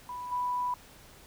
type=tone with level steps; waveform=sine; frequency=987.8 Hz; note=B5; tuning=in tune; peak=-36 / -28 dBFS; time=0.09-0.74 s; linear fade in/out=2 ms; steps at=0.31 s; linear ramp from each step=20 ms; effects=pink hiss -54 dBFS RMS until 1.26 s